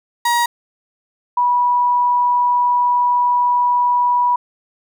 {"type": "tone pair in turn", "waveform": ["35% pulse", "sine"], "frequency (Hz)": [951, 976.6], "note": ["A#5", "B5"], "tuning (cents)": [34, -20], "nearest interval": "unison", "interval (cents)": 46, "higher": "second", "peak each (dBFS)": -12, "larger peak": "neither", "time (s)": [[0.25, 0.46], [1.37, 4.36]], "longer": "second", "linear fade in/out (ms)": 5, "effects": []}